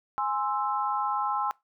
sine chord, Ab augmented, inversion none, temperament equal, 830.6 / 1046.5 / 1318.5 Hz, Ab5 / C6 / E6, 0 / 0 / 0 cents, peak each -29 / -30 / -31 dBFS, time 0.18-1.51 s, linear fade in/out 0 ms, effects noise-tail reverb RT60 0.2 s tail -22 dB re dry

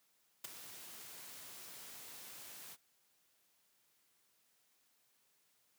white noise with ADSR envelope, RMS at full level -40 dBFS, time 0.44-2.77 s, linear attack 8 ms, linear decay 10 ms, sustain -12 dB, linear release 42 ms, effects white hiss -75 dBFS RMS until 5.78 s + high-pass 100 Hz 12 dB/octave

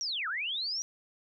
sine linear two-way sweep, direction down then up, 5830 to 1244.5 to 5830 Hz, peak -31 dBFS, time 0.01-0.82 s, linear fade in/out 0 ms, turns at 0.28 s, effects none

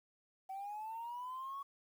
sine linear sweep, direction up, 758 to 1122 Hz, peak -40 dBFS, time 0.49-1.63 s, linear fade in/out 10 ms, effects tanh soft clip ceiling -38 dBFS + 11-bit

